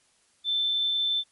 sine tone, 3539 Hz, A7, 9 cents sharp, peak -23 dBFS, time 0.44-1.24 s, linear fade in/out 50 ms, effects white hiss -65 dBFS RMS until 1.31 s + MP3 48 kbps

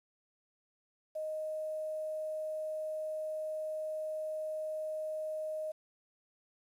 sine tone with quantisation, 622.3 Hz, D#5, in tune, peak -35 dBFS, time 1.15-5.72 s, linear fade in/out 10 ms, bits 10, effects resampled to 32000 Hz

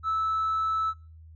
triangle tone with tanh clipping, 1309 Hz, E6, 13 cents flat, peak -24 dBFS, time 0.03-0.94 s, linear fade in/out 50 ms, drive 5 dB, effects noise-tail reverb RT60 0.4 s tail -24 dB re dry + added 80 Hz sine -46 dBFS peak until 1.35 s

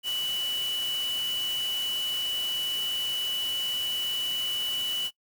sine tone in noise, 2960 Hz, F#7, in tune, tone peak -27 dBFS, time 0.03-5.11 s, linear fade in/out 50 ms, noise white, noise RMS -39 dBFS, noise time 0.03-5.11 s, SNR +9 dB, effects noise-tail reverb RT60 0.1 s tail -21 dB re dry

